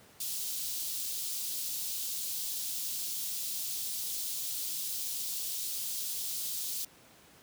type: high-pass noise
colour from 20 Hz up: white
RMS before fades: -36 dBFS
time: 0.2-6.85 s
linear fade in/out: 5 ms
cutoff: 3400 Hz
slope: 24 dB/octave
effects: pink hiss -58 dBFS RMS until 7.42 s + high-pass 100 Hz 12 dB/octave